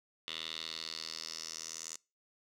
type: tone with band-pass filter sweep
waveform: 10% pulse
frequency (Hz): 80.6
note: E2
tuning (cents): -38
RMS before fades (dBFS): -43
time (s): 0.28-1.96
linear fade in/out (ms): 0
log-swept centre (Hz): 3400 to 6700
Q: 4.4
effects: noise-tail reverb RT60 0.3 s tail -24 dB re dry